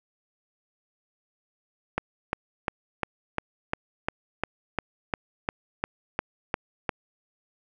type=click train; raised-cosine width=0.5 ms; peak=-10 dBFS; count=15; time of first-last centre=1.98-6.892 s; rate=2.85 Hz; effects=none